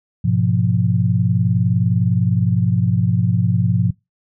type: chord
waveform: sine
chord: F diminished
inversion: first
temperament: equal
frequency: 103.83 / 123.47 / 174.61 Hz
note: Ab2 / Cb3 / F3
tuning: 0 / 0 / 0 cents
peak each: -18 dBFS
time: 0.24-3.91 s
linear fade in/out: 10 ms
effects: noise-tail reverb RT60 0.2 s tail -22 dB re dry